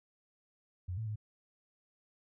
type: tone with pitch steps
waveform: sine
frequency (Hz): 90.6 / 111.1 / 106.6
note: F#2 / A2 / G#2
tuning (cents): -36 / +17 / +46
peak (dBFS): -35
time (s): 0.88-1.159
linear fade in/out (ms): 10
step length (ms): 93
effects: none